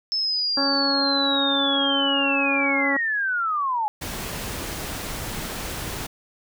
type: linear sweep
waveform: sine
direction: down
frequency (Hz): 5274 to 828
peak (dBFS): -21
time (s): 0.12-3.88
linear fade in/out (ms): 0
type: harmonic tone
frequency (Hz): 277.2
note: C#4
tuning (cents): 0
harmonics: 1 / 2 / 3 / 4 / 5 / 6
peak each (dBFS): -25 / -28 / -30 / -31 / -32 / -33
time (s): 0.57-2.97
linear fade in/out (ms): 5
type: noise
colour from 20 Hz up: pink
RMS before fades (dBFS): -31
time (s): 4.01-6.07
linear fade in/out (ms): 10
effects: none